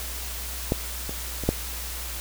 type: clicks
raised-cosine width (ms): 2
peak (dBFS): -8 / -19 / -20 / -6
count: 4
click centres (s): 0.721 / 1.094 / 1.437 / 1.49
effects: added 60 Hz sine -35 dBFS peak until 2.2 s + white hiss -35 dBFS RMS until 2.2 s